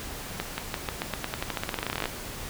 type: accelerating click train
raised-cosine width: 0.3 ms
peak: -12 dBFS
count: 25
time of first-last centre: 0.4-2.056 s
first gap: 180 ms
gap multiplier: 0.9
effects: pink hiss -38 dBFS RMS until 2.49 s